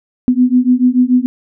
sine beating tone pair, 246.9 / 253.8 Hz, B3 / B3, 0 / +47 cents, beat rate 6.9 Hz, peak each -11 dBFS, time 0.28-1.26 s, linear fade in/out 0 ms, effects none

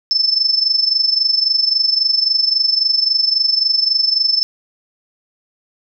sine tone with amplitude modulation, 5274 Hz, E8, in tune, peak -9 dBFS, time 0.11-4.43 s, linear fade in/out 0 ms, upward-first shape sine, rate 23.7 Hz, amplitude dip 75%, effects none

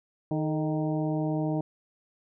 harmonic tone with a mistuned harmonic, 155.3 Hz, D#3, 3 cents flat, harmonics 1 / 2 / 3 / 4 / 5 / 6, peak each -29 / -29 / -38 / -35 / -39 / -44 dBFS, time 0.31-1.61 s, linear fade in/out 2 ms, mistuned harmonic 3, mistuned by -82 cents, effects none

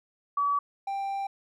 sine / triangle tone pair in turn, 1142 / 788.1 Hz, D6 / G5, -49 / +9 cents, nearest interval tritone, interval 642 cents, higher first, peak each -23 / -27 dBFS, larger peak first, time 0.37-0.59 / 0.87-1.27 s, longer second, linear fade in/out 5 ms, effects none

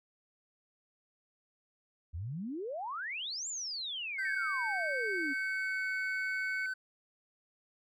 sine exponential two-way sweep, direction up then down, 74 to 7459 to 266 Hz, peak -36 dBFS, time 2.13-5.34 s, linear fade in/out 20 ms, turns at 3.48 s
triangle tone with pitch glide, 1555 to 1521.2 Hz, G6 to F#6, -14 to +48 cents, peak -32 dBFS, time 4.18-6.74 s, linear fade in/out 10 ms, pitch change -38 cents, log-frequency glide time 4.98-5.87 s
sine tone, 2217 Hz, C#7, in tune, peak -37 dBFS, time 4.25-6.66 s, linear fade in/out 2 ms
effects none

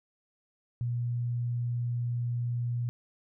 sine tone, 120.3 Hz, B2, 45 cents flat, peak -28 dBFS, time 0.81-2.89 s, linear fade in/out 0 ms, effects none

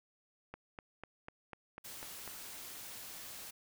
click train, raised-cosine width 0.5 ms, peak -30 dBFS, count 8, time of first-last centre 0.54-2.277 s, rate 4.03 Hz
white noise, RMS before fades -48 dBFS, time 1.84-3.51 s, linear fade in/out 10 ms
effects none

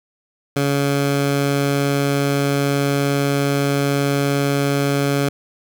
15% pulse tone, 140.8 Hz, C#3, 27 cents sharp, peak -10 dBFS, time 0.56-5.29 s, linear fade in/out 5 ms, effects none

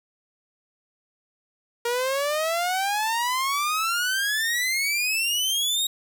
sawtooth exponential sweep, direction up, 468.5 to 3800 Hz, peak -19 dBFS, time 1.85-5.87 s, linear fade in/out 5 ms, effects 9-bit

